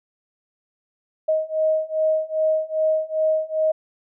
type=beating tone pair; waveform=sine; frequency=627 / 629.5 Hz; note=D#5 / D#5; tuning=+13 / +20 cents; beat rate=2.5 Hz; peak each=-22 / -21 dBFS; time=1.28-3.72 s; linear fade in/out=10 ms; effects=none